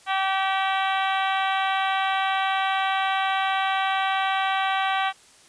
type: harmonic tone with a mistuned harmonic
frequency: 385.1 Hz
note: G4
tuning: 31 cents flat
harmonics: 2 / 3 / 4 / 5 / 6 / 7 / 8 / 9 / 10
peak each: -24 / -28 / -30 / -32 / -34 / -35 / -36 / -37 / -38 dBFS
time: 0.06-5.13 s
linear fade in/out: 50 ms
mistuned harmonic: 9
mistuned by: -51 cents
effects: white hiss -53 dBFS RMS until 5.48 s + resampled to 22050 Hz